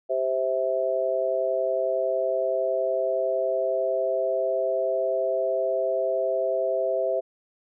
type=chord; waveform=sine; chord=C major; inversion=second; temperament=just; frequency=392.4 / 523.3 / 654.1 Hz; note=G4 / C5 / E5; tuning=+2 / 0 / -14 cents; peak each=-30 / -26 / -25 dBFS; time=0.09-7.21 s; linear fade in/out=20 ms; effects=none